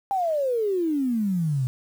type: exponential sweep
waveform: sine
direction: down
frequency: 807 to 123.6 Hz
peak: -21 dBFS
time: 0.11-1.67 s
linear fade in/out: 0 ms
effects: 8-bit